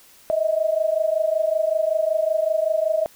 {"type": "tone pair together", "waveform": "sine", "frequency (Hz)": [622.3, 647.6], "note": ["D#5", "E5"], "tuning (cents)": [0, -31], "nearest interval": "minor second", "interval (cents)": 69, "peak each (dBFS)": -21, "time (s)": [0.3, 3.06], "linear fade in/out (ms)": 0, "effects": ["white hiss -51 dBFS RMS until 3.15 s"]}